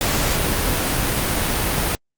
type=noise; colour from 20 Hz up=pink; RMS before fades=-20 dBFS; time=0.01-1.95 s; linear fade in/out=0 ms; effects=Opus 48 kbps